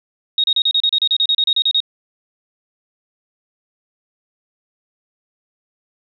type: tone bursts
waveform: sine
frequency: 3752 Hz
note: A#7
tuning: 11 cents sharp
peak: -12 dBFS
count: 16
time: 0.38-1.803 s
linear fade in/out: 2 ms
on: 58 ms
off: 33 ms
effects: none